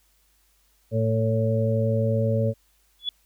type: harmonic tone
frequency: 111.8 Hz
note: A2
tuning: 28 cents sharp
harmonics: 1 / 2 / 4 / 5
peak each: -22 / -28 / -29 / -26 dBFS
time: 0.91-2.54 s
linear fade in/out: 50 ms
type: tone with exponential growth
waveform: sine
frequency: 3416 Hz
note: G#7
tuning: 48 cents sharp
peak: -20 dBFS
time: 2.99-3.09 s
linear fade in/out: 2 ms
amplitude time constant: 20 ms
effects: added 50 Hz sine -65 dBFS peak until 3.25 s + white hiss -65 dBFS RMS until 3.25 s